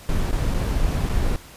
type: noise with dropouts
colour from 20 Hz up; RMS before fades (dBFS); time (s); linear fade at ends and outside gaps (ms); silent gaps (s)
brown; -21; 0.09-1.36; 0; 0.312-0.328 / 0.539-0.546 / 1.09-1.097
effects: pink hiss -44 dBFS RMS until 1.56 s + resampled to 32000 Hz